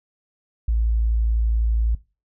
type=tone; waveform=sine; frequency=56 Hz; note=A1; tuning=31 cents sharp; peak=-17 dBFS; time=0.68-1.95 s; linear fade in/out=5 ms; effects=noise-tail reverb RT60 0.3 s tail -19 dB re dry